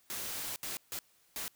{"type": "noise bursts at uneven times", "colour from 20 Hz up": "white", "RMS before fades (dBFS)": -39, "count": 4, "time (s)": [[0.1, 0.56], [0.63, 0.77], [0.92, 0.99], [1.36, 1.48]], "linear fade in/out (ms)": 0, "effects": ["white hiss -68 dBFS RMS until 1.55 s"]}